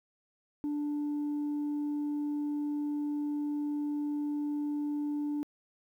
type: tone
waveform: sine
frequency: 293.7 Hz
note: D4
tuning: in tune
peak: -28 dBFS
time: 0.64-5.43 s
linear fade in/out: 0 ms
effects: tanh soft clip ceiling -29 dBFS + 11-bit